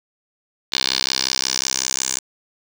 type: tone with band-pass filter sweep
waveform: 10% pulse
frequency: 65.5 Hz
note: C2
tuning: 2 cents sharp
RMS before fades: -22 dBFS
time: 0.72-2.19 s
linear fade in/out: 10 ms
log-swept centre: 4100 to 7100 Hz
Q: 3.3
effects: none